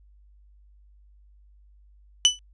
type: tone with exponential decay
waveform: 30% pulse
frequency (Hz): 2988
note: F#7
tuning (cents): +16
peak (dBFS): -7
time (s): 2.25-2.39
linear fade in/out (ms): 0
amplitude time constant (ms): 30
effects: added 50 Hz sine -52 dBFS peak until 2.53 s + resampled to 22050 Hz